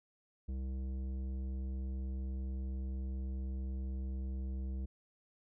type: tone with tanh clipping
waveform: triangle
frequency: 65.41 Hz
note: C2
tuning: in tune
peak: -38 dBFS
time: 0.48-4.86 s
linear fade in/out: 10 ms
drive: 16 dB
effects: none